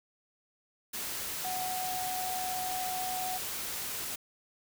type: tone in noise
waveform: sine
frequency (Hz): 740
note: F#5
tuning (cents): 0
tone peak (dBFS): -34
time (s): 1.44-3.38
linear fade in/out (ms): 10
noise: white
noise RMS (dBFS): -37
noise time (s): 0.93-4.16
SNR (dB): 0
effects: none